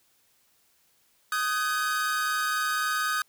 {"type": "tone cluster", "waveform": "45% pulse", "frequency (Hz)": [1246, 1525, 1669], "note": ["D#6", "G6", "G#6"], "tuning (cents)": [2, -48, 8], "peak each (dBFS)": [-28, -29, -35], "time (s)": [1.32, 3.22], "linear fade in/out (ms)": 2, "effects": ["white hiss -66 dBFS RMS until 3.28 s"]}